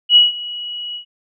sine tone with ADSR envelope, 2919 Hz, F#7, 24 cents flat, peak -4 dBFS, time 0.09-1.05 s, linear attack 68 ms, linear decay 160 ms, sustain -20 dB, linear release 100 ms, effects none

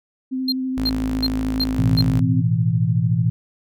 sine tone with vibrato, 259.8 Hz, C4, 12 cents flat, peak -21 dBFS, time 0.31-2.42 s, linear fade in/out 20 ms, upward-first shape triangle, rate 12 Hz, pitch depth 17 cents each way
triangle tone bursts, 4186 Hz, C8, in tune, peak -17 dBFS, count 5, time 0.48-2.015 s, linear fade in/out 5 ms, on 43 ms, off 330 ms
sawtooth tone, 53.8 Hz, A1, 38 cents flat, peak -21 dBFS, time 0.77-2.21 s, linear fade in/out 10 ms
sine chord, A suspended second, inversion none, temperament equal, 110 / 123.47 / 164.81 Hz, A2 / B2 / E3, 0 / 0 / 0 cents, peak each -20 dBFS, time 1.79-3.3 s, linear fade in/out 0 ms
effects none

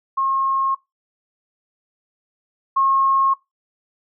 sine tone pair in turn, 1078 / 1081.7 Hz, C#6 / C#6, -49 / -43 cents, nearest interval unison, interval 6 cents, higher second, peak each -17 / -14 dBFS, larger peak second, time 0.17-0.75 / 2.76-3.34 s, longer neither, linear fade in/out 10 ms, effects noise-tail reverb RT60 0.2 s tail -19 dB re dry

